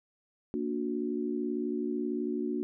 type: chord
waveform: sine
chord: Bb augmented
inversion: none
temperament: just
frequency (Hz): 233.1 / 291.4 / 364.2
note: Bb3 / D4 / F#4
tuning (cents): 0 / -13 / -27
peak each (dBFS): -34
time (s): 0.54-2.63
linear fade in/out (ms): 0
effects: none